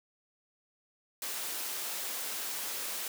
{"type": "high-pass noise", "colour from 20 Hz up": "white", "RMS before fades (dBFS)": -37, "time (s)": [1.22, 3.08], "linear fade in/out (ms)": 2, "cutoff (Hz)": 310, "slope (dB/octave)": 12, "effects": []}